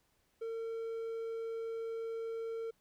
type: tone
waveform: triangle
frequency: 454.2 Hz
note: A#4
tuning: 45 cents flat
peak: -35 dBFS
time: 0.41-2.71 s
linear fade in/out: 10 ms
effects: pink hiss -75 dBFS RMS until 2.8 s